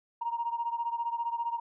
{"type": "beating tone pair", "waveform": "sine", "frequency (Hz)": [932.3, 947.3], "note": ["A#5", "A#5"], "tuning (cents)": [0, 28], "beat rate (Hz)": 15, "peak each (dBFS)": [-31, -34], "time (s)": [0.21, 1.6], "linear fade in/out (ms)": 10, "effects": ["tanh soft clip ceiling -22 dBFS"]}